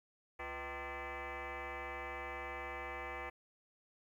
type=tone with frequency modulation; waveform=sine; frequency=629 Hz; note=D#5; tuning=19 cents sharp; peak=-40 dBFS; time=0.39-3.3 s; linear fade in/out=10 ms; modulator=281 Hz; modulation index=6.2; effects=tanh soft clip ceiling -36 dBFS + 12-bit